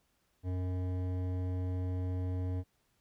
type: tone with hard clipping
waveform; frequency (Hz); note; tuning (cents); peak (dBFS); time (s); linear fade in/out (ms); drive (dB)
triangle; 91.4; F#2; -21; -34; 0.43-2.64; 50; 17
effects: pink hiss -75 dBFS RMS until 3 s